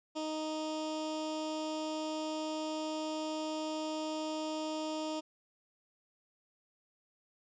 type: tone with notch filter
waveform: 15% pulse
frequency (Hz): 311.1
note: D#4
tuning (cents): 0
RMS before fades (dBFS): -37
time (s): 0.15-5.21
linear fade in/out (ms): 20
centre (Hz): 1600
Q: 0.94
effects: resampled to 16000 Hz